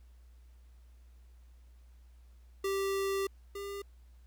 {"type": "tone pair in turn", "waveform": "square", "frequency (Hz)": [391.2, 400.3], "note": ["G4", "G4"], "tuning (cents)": [-4, 36], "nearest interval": "unison", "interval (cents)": 40, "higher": "second", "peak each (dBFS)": [-31, -39], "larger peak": "first", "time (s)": [[2.64, 3.27], [3.55, 3.82]], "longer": "first", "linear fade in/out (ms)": 5, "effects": ["added 60 Hz sine -54 dBFS peak until 4.26 s", "pink hiss -73 dBFS RMS until 4.26 s"]}